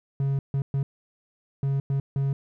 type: tone bursts at uneven times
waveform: triangle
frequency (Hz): 137.6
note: C#3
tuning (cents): -12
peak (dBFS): -20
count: 6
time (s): 0.2-0.39 / 0.54-0.62 / 0.74-0.83 / 1.63-1.8 / 1.9-2 / 2.16-2.33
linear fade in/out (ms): 2
effects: none